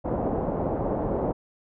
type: low-pass noise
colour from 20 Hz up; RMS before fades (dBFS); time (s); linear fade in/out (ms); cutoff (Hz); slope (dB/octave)
white; -27; 0.04-1.33; 20; 700; 24
effects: none